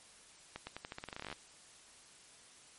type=accelerating click train; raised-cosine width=0.3 ms; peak=-26 dBFS; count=18; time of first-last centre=0.56-1.327 s; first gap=110 ms; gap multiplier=0.87; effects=white hiss -59 dBFS RMS until 2.78 s + MP3 48 kbps